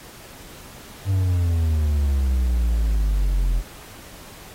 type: exponential sweep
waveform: triangle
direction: down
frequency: 98.5 to 41.99 Hz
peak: -15 dBFS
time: 1.05-3.63 s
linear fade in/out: 50 ms
effects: pink hiss -43 dBFS RMS until 4.54 s + AAC 48 kbps

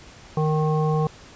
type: harmonic tone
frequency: 154.7 Hz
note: D#3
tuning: 10 cents flat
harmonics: 1 / 3 / 5 / 7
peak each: -20 / -25 / -29 / -31 dBFS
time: 0.37-1.07 s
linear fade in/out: 2 ms
effects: pink hiss -46 dBFS RMS until 1.35 s + resampled to 16000 Hz

